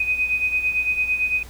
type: beating tone pair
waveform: sine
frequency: 2500 / 2508.9 Hz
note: D#7 / D#7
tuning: +8 / +14 cents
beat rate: 8.9 Hz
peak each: -20 / -26 dBFS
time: 0-1.43 s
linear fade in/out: 5 ms
effects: added 60 Hz sine -41 dBFS peak until 1.49 s + pink hiss -45 dBFS RMS until 1.49 s